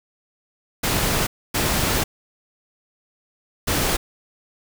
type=noise bursts at uneven times; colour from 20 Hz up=pink; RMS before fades=-21 dBFS; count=3; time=0.83-1.27 / 1.54-2.04 / 3.67-3.97 s; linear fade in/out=10 ms; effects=none